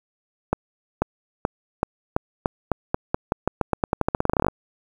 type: accelerating click train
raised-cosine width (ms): 1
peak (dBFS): -5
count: 28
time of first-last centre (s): 0.53-4.484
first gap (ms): 490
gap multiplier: 0.88
effects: 7-bit